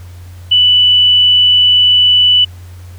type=tone; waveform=sine; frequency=2973 Hz; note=F#7; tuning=8 cents sharp; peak=-5 dBFS; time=0.51-2.45 s; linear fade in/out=10 ms; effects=added 89 Hz sine -29 dBFS peak until 2.98 s + pink hiss -44 dBFS RMS until 2.98 s